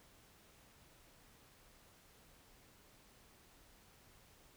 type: silence
effects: pink hiss -65 dBFS RMS until 4.56 s